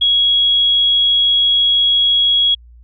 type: tone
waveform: sine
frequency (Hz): 3322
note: G#7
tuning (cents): 0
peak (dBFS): -10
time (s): 0.01-2.55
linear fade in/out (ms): 10
effects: added 59 Hz sine -39 dBFS peak until 2.83 s